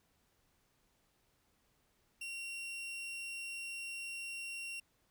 40% pulse tone, 2746 Hz, F7, 30 cents flat, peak -40 dBFS, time 2.21-4.8 s, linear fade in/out 5 ms, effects pink hiss -75 dBFS RMS until 5.1 s

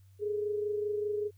sine tone pair together, 415.3 / 440.4 Hz, G#4 / A4, 0 / +2 cents, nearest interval minor second, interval 102 cents, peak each -30 / -40 dBFS, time 0.19-1.31 s, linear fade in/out 50 ms, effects added 96 Hz sine -55 dBFS peak until 1.37 s + white hiss -73 dBFS RMS until 1.37 s

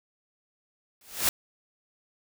white noise with exponential growth, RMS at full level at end -20 dBFS, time 1.01-1.29 s, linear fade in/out 2 ms, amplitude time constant 59 ms, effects none

